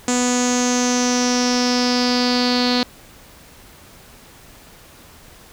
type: tone with low-pass filter sweep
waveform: sawtooth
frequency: 246.9 Hz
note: B3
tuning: in tune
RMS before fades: -18 dBFS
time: 0.08-2.83 s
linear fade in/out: 2 ms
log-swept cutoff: 7200 to 4300 Hz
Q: 7.4
effects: pink hiss -45 dBFS RMS until 5.52 s